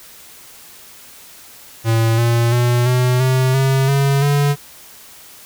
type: tone with pitch steps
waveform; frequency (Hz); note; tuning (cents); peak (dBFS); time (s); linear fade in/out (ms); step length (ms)
square; 113.5 / 117.37 / 121.37 / 125.5 / 129.78 / 134.2 / 138.77 / 143.5; A#2 / A#2 / B2 / B2 / C3 / C3 / C#3 / D3; -46 / +12 / -30 / +28 / -14 / +44 / +2 / -40; -13; 1.84-4.56; 50; 340
effects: white hiss -41 dBFS RMS until 5.45 s